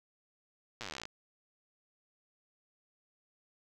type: slowing click train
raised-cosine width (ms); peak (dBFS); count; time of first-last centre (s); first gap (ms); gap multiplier
0.2; -23; 20; 0.81-1.054; 8; 1.05
effects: none